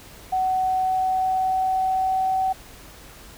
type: tone with pitch glide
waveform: sine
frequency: 750 to 758.3 Hz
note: F#5 to F#5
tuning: +23 to +42 cents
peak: -19 dBFS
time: 0.32-2.53 s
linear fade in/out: 10 ms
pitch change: +19 cents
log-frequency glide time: 0.77-2.39 s
effects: added 50 Hz sine -49 dBFS peak until 3.37 s + pink hiss -45 dBFS RMS until 3.37 s